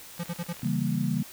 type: click train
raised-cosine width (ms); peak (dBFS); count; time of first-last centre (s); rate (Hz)
0.3; -30; 20; 0.18-0.672; 38.6
type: tone bursts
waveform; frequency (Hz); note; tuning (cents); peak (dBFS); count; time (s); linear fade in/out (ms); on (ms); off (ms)
square; 172.2; F3; -24; -30; 4; 0.19-0.532; 10; 48; 50
type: chord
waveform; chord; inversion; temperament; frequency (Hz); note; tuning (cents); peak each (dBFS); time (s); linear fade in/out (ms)
sine; C# diminished seventh; none; equal; 138.59 / 164.81 / 196 / 233.1; C#3 / E3 / G3 / Bb3; 0 / 0 / 0 / 0; -30; 0.63-1.23; 5
effects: white hiss -46 dBFS RMS until 1.32 s